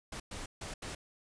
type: noise bursts at uneven times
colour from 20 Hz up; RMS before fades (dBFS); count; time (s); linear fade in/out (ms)
pink; -42; 4; 0.12-0.2 / 0.31-0.46 / 0.61-0.74 / 0.82-0.95; 5
effects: resampled to 22050 Hz